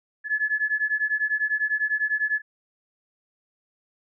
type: beating tone pair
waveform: sine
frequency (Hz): 1710 / 1720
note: A6 / A6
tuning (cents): -50 / -40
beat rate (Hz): 10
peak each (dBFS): -25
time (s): 0.24-2.42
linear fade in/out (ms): 50
effects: none